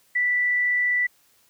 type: tone with frequency modulation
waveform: sine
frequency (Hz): 1971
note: B6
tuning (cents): -4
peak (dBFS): -19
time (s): 0.15-1.07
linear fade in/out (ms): 10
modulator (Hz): 34.9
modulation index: 0.26
effects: white hiss -61 dBFS RMS until 1.49 s